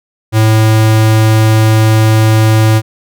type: tone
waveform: square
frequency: 109.8 Hz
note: A2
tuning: 3 cents flat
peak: -6 dBFS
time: 0.32-2.82 s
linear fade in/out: 50 ms
effects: none